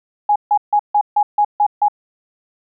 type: tone bursts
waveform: sine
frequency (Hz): 830.6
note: G#5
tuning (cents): 0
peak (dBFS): -10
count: 8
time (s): 0.29-1.884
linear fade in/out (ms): 5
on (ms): 68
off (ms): 150
effects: none